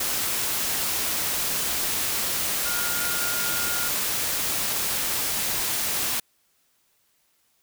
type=tone in noise; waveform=sine; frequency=1417 Hz; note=F6; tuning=25 cents sharp; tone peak=-31 dBFS; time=2.65-3.89 s; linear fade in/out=5 ms; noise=white; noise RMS=-26 dBFS; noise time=0-6.2 s; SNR=-8 dB; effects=white hiss -67 dBFS RMS until 7.62 s